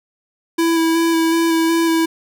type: tone with vibrato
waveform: square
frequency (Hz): 329.6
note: E4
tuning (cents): 0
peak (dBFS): -14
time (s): 0.58-2.06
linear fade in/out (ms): 10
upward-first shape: square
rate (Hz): 2.7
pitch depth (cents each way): 13
effects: none